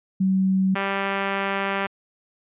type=tone pair in turn; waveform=sine / 5% pulse; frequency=190 / 196.47 Hz; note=F#3 / G3; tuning=+46 / +4 cents; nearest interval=minor second; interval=58 cents; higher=second; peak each=-17 / -11 dBFS; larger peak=second; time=0.2-0.75 / 0.75-1.87 s; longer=second; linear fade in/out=10 ms; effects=resampled to 8000 Hz